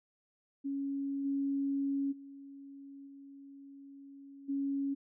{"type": "tone with level steps", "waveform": "sine", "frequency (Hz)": 277.2, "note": "C#4", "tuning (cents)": 0, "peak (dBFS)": [-33, -30, -47, -49, -31], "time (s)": [0.64, 4.95], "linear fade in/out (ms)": 20, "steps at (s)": [1.24, 2.11, 3.06, 4.48], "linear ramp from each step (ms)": 20, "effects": []}